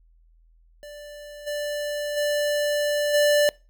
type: tone with level steps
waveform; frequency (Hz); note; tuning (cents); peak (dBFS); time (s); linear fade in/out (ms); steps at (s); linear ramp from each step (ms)
square; 588; D5; +2; -39 / -27 / -22 / -17; 0.83-3.49; 0; 1.46 / 2.16 / 3.13; 20
effects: noise-tail reverb RT60 0.3 s tail -24 dB re dry + added 41 Hz sine -54 dBFS peak until 3.69 s